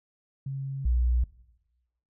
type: tone pair in turn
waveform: sine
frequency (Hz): 136.1 / 60.63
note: C#3 / B1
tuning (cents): -31 / -31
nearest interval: octave + major second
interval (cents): 1400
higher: first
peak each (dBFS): -30 / -21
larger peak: second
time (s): 0.46-0.85 / 0.85-1.24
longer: neither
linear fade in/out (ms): 5
effects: noise-tail reverb RT60 1.0 s tail -19 dB re dry